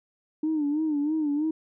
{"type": "tone with vibrato", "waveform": "sine", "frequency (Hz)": 301.6, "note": "D4", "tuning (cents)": 46, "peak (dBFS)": -22, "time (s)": [0.43, 1.51], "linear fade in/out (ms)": 5, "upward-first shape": "sine", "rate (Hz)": 3.1, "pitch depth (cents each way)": 91, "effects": ["tanh soft clip ceiling -19 dBFS"]}